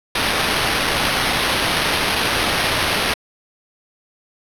blue noise with sample-and-hold, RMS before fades -19 dBFS, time 0.15-3.14 s, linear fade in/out 5 ms, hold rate 7350 Hz, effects low-pass 12000 Hz 12 dB/octave

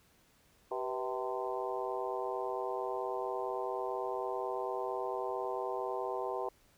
harmonic tone with a mistuned harmonic, 129 Hz, C3, 24 cents flat, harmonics 3 / 4 / 5 / 6 / 7 / 8, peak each -39 / -40 / -41 / -42 / -42 / -43 dBFS, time 0.71-6.49 s, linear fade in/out 5 ms, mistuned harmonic 4, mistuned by -85 cents, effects pink hiss -67 dBFS RMS until 6.77 s

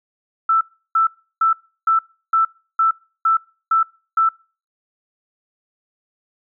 sine tone bursts, 1326 Hz, E6, 10 cents sharp, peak -12 dBFS, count 9, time 0.49-4.29 s, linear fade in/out 5 ms, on 120 ms, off 340 ms, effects noise-tail reverb RT60 0.4 s tail -26 dB re dry

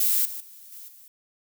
violet noise with level steps, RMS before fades -22 / -35 / -47 / -42 / -50 dBFS, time 0-1.08 s, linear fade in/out 2 ms, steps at 0.25 / 0.4 / 0.72 / 0.88 s, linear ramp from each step 5 ms, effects none

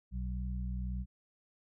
harmonic tone, 61.74 Hz, B1, in tune, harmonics 1 / 2 / 3, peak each -35 / -44 / -42 dBFS, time 0.11-1.06 s, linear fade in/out 50 ms, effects none

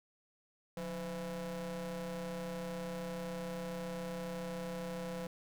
40% pulse ring-modulated tone, 163.8 Hz, E3, 11 cents flat, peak -35 dBFS, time 0.77-5.27 s, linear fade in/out 2 ms, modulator 344 Hz, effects none

